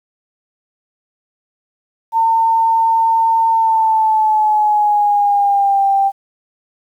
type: tone with pitch glide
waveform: sine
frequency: 905 to 787.8 Hz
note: A5 to G5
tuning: +48 to +8 cents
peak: -10 dBFS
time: 2.12-6.12 s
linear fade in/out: 50 ms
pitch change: -240 cents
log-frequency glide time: 3.5-5.84 s
effects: 8-bit